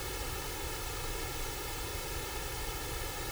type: noise with comb filter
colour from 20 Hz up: pink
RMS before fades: -38 dBFS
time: 0-3.31 s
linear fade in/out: 0 ms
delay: 2.3 ms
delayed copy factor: +0.95
effects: none

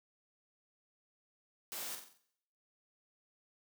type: noise with echo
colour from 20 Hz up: white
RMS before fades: -43 dBFS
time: 1.72-1.95 s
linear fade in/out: 0 ms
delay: 45 ms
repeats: 5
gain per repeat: -6 dB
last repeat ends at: 2.175 s
effects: noise-tail reverb RT60 0.7 s tail -17 dB re dry + high-pass 200 Hz 12 dB/octave

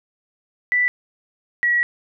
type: tone pair in turn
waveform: sine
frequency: 1975.5 / 1922.6 Hz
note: B6 / B6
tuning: 0 / -47 cents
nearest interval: unison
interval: 47 cents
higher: first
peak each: -15 dBFS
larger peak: neither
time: 0.72-0.88 / 1.63-1.83 s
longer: second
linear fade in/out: 0 ms
effects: none

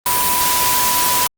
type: tone in noise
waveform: sine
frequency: 987.8 Hz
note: B5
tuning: in tune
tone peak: -18 dBFS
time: 0.06-1.27 s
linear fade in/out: 2 ms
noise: white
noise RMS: -17 dBFS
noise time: 0.06-1.27 s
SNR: -4 dB
effects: Opus 32 kbps

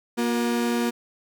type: tone pair together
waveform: 35% pulse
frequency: 236.9 / 360.8 Hz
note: A#3 / F#4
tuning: +28 / -44 cents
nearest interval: perfect fifth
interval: 728 cents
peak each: -21 / -27 dBFS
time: 0.17-0.91 s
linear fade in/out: 20 ms
effects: none

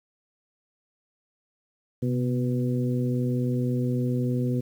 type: harmonic tone with a mistuned harmonic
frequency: 123.47 Hz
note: B2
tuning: in tune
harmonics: 1 / 2 / 3 / 4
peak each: -25 / -27 / -34 / -35 dBFS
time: 2.02-4.61 s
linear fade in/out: 10 ms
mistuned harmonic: 1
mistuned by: +59 cents
effects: 9-bit

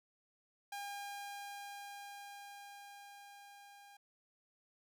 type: tone with level ramp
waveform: sawtooth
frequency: 807 Hz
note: G#5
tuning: 50 cents flat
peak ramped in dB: -38 to -53 dBFS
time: 0.72-3.97 s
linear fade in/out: 5 ms
effects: none

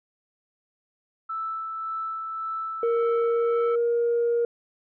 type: tone with tremolo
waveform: sine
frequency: 1318.5 Hz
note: E6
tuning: in tune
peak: -27 dBFS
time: 1.29-3.76 s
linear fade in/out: 10 ms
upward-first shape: sine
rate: 1.8 Hz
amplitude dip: 30%
type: tone with pitch glide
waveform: sine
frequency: 466.2 to 471.3 Hz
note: A#4 to A#4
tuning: 0 to +19 cents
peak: -19 dBFS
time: 2.83-4.45 s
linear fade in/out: 2 ms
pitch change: +19 cents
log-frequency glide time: 3.24-3.8 s
effects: tanh soft clip ceiling -17 dBFS

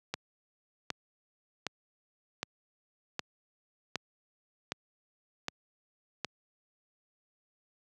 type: click train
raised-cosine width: 0.2 ms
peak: -15 dBFS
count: 9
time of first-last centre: 0.14-6.247 s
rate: 1.31 Hz
effects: high-pass 100 Hz 12 dB/octave

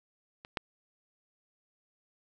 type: clicks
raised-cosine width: 0.3 ms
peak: -29 / -15 dBFS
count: 2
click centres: 0.449 / 0.572 s
effects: none

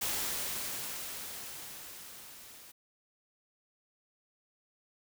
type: noise with level ramp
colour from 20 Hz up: white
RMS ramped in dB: -33 to -53 dBFS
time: 0.01-2.72 s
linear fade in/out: 10 ms
effects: none

